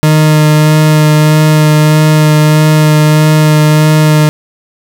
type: tone with vibrato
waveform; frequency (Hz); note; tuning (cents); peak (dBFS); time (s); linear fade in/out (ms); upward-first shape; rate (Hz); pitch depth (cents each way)
40% pulse; 153.4; D#3; -24; -3; 0.03-4.29; 0; sine; 1.6; 13
effects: none